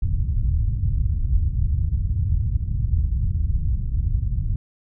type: low-pass noise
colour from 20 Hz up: white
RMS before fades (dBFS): -21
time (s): 0.02-4.56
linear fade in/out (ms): 5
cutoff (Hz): 100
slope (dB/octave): 24
effects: none